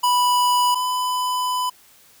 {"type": "tone pair in turn", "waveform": "square", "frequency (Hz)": [986, 1000.9], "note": ["B5", "B5"], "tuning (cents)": [-3, 23], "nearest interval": "unison", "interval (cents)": 26, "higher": "second", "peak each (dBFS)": [-16, -21], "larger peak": "first", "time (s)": [[0.03, 0.75], [0.75, 1.7]], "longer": "second", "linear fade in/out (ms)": 10, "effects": ["white hiss -52 dBFS RMS until 2.2 s"]}